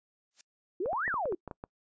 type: noise with exponential growth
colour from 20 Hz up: blue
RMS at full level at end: -44 dBFS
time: 0.31-0.41 s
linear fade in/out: 1 ms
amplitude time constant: 20 ms
type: exponential two-way sweep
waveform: sine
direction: up then down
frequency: 329.1 to 1975.5 to 329.1 Hz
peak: -29 dBFS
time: 0.8-1.35 s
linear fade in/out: 5 ms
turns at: 1.07 s
type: clicks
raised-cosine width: 1 ms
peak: -26 dBFS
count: 9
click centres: 0.859 / 0.931 / 1.079 / 1.141 / 1.256 / 1.324 / 1.477 / 1.512 / 1.639 s
effects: noise-tail reverb RT60 0.1 s tail -26 dB re dry + resampled to 16000 Hz